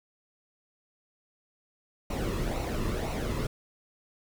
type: noise with flanger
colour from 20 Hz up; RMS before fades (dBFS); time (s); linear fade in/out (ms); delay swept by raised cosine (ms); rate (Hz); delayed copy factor
brown; -31; 2.1-3.47; 5; 0.6 to 1.34; 2; -0.6
effects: none